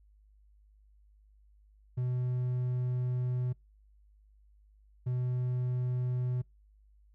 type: tone pair in turn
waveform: triangle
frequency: 125 / 125 Hz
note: B2 / B2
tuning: +21 / +21 cents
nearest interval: unison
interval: 0 cents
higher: neither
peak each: -27 dBFS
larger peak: neither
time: 1.97-3.53 / 5.06-6.42 s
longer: first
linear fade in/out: 10 ms
effects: noise-tail reverb RT60 0.2 s tail -26 dB re dry + added 51 Hz sine -59 dBFS peak until 7.14 s